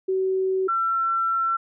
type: tone pair in turn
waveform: sine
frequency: 378.5 / 1348.8 Hz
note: F#4 / E6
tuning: +39 / +39 cents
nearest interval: octave + minor seventh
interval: 2200 cents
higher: second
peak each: -20 dBFS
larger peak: neither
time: 0.08-0.68 / 0.68-1.57 s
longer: second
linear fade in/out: 10 ms
effects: none